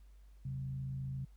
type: tone with frequency modulation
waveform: sine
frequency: 133 Hz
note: C3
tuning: 29 cents sharp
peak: -37 dBFS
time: 0.45-1.25 s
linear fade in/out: 5 ms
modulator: 54.5 Hz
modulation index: 0.44
effects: added 50 Hz sine -55 dBFS peak until 1.36 s + pink hiss -75 dBFS RMS until 1.36 s